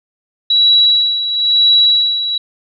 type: tone with tremolo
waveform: sine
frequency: 3906 Hz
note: B7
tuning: 20 cents flat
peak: -6 dBFS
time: 0.5-2.38 s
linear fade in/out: 5 ms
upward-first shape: sine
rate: 1 Hz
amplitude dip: 65%
effects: none